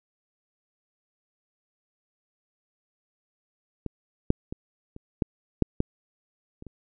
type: clicks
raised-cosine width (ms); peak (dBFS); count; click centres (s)
3; -18 / -6 / -20 / -28 / -10 / -6 / -10 / -28 / -28; 9; 3.863 / 4.304 / 4.525 / 4.964 / 5.222 / 5.623 / 5.804 / 6.624 / 6.667
effects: none